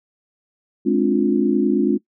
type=chord; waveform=sine; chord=D half-diminished seventh; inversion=second; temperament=just; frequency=211.4 / 264.3 / 293.7 / 352.4 Hz; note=Ab3 / C4 / D4 / F4; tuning=+31 / +18 / 0 / +16 cents; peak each=-20 dBFS; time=0.85-1.98 s; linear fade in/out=20 ms; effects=noise-tail reverb RT60 0.1 s tail -21 dB re dry